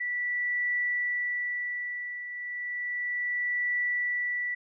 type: tone with tremolo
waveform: sine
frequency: 1960 Hz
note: B6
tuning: 14 cents flat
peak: -25 dBFS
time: 0-4.55 s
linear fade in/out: 10 ms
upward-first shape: triangle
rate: 0.33 Hz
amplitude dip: 70%
effects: none